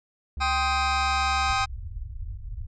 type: tone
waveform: triangle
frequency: 68.9 Hz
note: C#2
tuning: 10 cents flat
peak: -28 dBFS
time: 0.37-1.53 s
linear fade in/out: 0 ms
type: chord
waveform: sawtooth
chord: C minor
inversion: second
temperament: just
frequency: 784.9 / 1046.5 / 1255.8 Hz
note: G5 / C6 / Eb6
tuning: +2 / 0 / +16 cents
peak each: -22 / -27 / -22 dBFS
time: 0.4-1.66 s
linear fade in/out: 20 ms
type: low-pass noise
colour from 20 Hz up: pink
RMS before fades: -35 dBFS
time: 1.46-2.67 s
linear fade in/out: 10 ms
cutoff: 110 Hz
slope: 96 dB/octave
effects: resampled to 16000 Hz